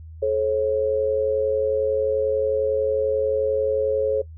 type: tone pair together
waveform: sine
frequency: 429.8 / 541 Hz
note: A4 / C#5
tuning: -41 / -42 cents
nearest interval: major third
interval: 399 cents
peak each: -22 / -20 dBFS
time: 0.22-4.22 s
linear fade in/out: 10 ms
effects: noise-tail reverb RT60 0.1 s tail -21 dB re dry + added 80 Hz sine -37 dBFS peak until 4.37 s